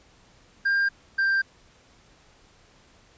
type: tone pair in turn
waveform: triangle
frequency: 1599 / 1579.7 Hz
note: G6 / G6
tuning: +34 / +13 cents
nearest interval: unison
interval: 21 cents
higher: first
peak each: -18 dBFS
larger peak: neither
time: 0.65-0.89 / 1.18-1.42 s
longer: neither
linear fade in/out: 10 ms
effects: pink hiss -57 dBFS RMS until 3.17 s + resampled to 16000 Hz